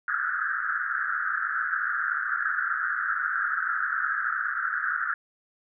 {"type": "band-pass noise", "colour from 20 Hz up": "pink", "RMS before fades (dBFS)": -28, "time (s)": [0.08, 5.14], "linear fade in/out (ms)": 2, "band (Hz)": [1300, 1700], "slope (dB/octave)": 96, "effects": []}